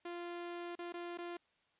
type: tone with dropouts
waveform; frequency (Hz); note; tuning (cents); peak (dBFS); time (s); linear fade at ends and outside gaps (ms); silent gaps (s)
sawtooth; 347.1; F4; -11; -38; 0.05-1.37; 5; 0.754-0.789 / 0.924-0.939 / 1.175-1.185
effects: white hiss -75 dBFS RMS until 1.79 s + resampled to 8000 Hz